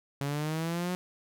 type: linear sweep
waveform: sawtooth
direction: up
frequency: 138.59 to 182.6 Hz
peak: -26 dBFS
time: 0.21-0.95 s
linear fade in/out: 0 ms
effects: none